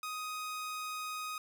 sawtooth tone, 1251 Hz, D#6, 9 cents sharp, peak -34 dBFS, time 0.03-1.38 s, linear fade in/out 2 ms, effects none

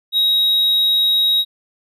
triangle tone, 3803 Hz, A#7, 34 cents sharp, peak -11 dBFS, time 0.12-1.45 s, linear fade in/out 50 ms, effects none

